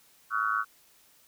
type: tone cluster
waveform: sine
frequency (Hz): 1129 / 1279 / 1387 / 1495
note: C#6 / D#6 / F6 / F#6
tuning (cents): +31 / +47 / -12 / +17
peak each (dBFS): -31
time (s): 0.3-0.65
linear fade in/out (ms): 50
effects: white hiss -61 dBFS RMS until 1.27 s